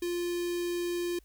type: tone with notch filter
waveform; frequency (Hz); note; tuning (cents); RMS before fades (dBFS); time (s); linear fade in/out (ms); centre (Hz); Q
square; 349.2; F4; 0; -32; 0.02-1.19; 5; 1200; 0.98
effects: added 50 Hz sine -57 dBFS peak until 1.24 s + white hiss -69 dBFS RMS until 1.24 s